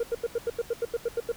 sine tone bursts, 469 Hz, A#4, 11 cents sharp, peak -21 dBFS, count 12, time 0-1.319 s, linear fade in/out 5 ms, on 32 ms, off 85 ms, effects tanh soft clip ceiling -23 dBFS + pink hiss -48 dBFS RMS until 1.36 s

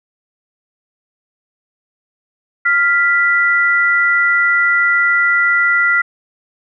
sine tone pair together, 1396.9 / 1975.5 Hz, F6 / B6, 0 / 0 cents, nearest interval tritone, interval 600 cents, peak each -13 dBFS, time 2.65-6.02 s, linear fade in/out 10 ms, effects none

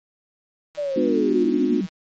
click train, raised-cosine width 0.2 ms, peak -28 dBFS, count 183, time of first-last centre 0.75-1.887 s, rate 160 Hz
sine linear sweep, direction down, 599 to 175.9 Hz, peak -22 dBFS, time 0.77-1.87 s, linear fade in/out 20 ms
sine chord, G# diminished seventh, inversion none, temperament just, 207.7 / 249.2 / 299 / 358.8 Hz, G#3 / B3 / D4 / F4, 0 / +16 / +31 / +47 cents, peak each -28 / -23 / -22 / -23 dBFS, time 0.96-1.81 s, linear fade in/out 5 ms
effects MP3 32 kbps

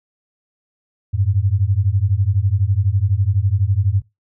sine beating tone pair, 92.5 / 104.5 Hz, F#2 / G#2, 0 / +11 cents, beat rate 12 Hz, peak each -17 / -17 dBFS, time 1.13-4.02 s, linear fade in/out 20 ms, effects noise-tail reverb RT60 0.2 s tail -20 dB re dry

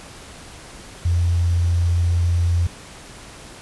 sine tone with quantisation, 86.3 Hz, F2, 20 cents flat, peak -15 dBFS, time 1.05-2.67 s, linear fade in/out 5 ms, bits 7, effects pink hiss -40 dBFS RMS until 3.61 s + resampled to 24000 Hz

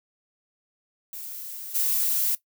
violet noise with level steps, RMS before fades -37 / -24 dBFS, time 1.13-2.35 s, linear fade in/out 2 ms, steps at 1.74 s, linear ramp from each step 20 ms, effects noise-tail reverb RT60 0.1 s tail -17 dB re dry

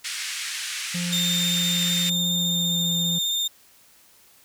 pink band-pass noise, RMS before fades -31 dBFS, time 0.04-2.1 s, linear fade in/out 10 ms, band 1800 to 9500 Hz, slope 24 dB/octave
triangle tone with pitch glide, 175 to 170.9 Hz, F3 to F3, +4 to -37 cents, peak -24 dBFS, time 0.94-3.19 s, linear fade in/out 10 ms, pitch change -41 cents, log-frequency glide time 2.33-2.9 s
35% pulse tone with vibrato, 3629 Hz, A#7, 47 cents flat, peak -21 dBFS, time 1.12-3.48 s, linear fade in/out 10 ms, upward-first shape sine, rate 15 Hz, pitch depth 12 cents each way
effects white hiss -55 dBFS RMS until 4.44 s

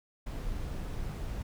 brown noise, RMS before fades -36 dBFS, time 0.26-1.43 s, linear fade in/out 10 ms, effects none

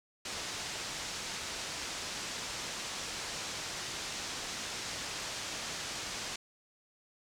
white low-pass noise, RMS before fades -40 dBFS, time 0.25-6.36 s, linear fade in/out 5 ms, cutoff 7000 Hz, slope 24 dB/octave, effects none

